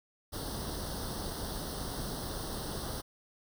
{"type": "noise with comb filter", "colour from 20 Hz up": "pink", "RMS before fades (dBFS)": -38, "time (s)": [0.32, 3.02], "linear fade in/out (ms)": 20, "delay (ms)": 0.21, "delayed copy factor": 0.9, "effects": []}